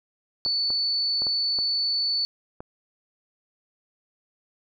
sine tone, 4474 Hz, C#8, 15 cents sharp, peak -22 dBFS, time 0.45-2.25 s, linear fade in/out 0 ms
clicks, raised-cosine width 1 ms, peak -23 dBFS, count 6, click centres 0.462 / 0.704 / 1.22 / 1.268 / 1.588 / 2.605 s
effects none

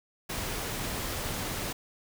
pink noise, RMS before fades -34 dBFS, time 0.29-1.73 s, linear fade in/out 10 ms, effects none

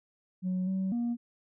sine tone with pitch steps, 184.2 / 189.9 / 237.5 Hz, F#3 / F#3 / A#3, -7 / +45 / +33 cents, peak -26 dBFS, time 0.42-1.17 s, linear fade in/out 50 ms, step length 250 ms, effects tanh soft clip ceiling -26 dBFS

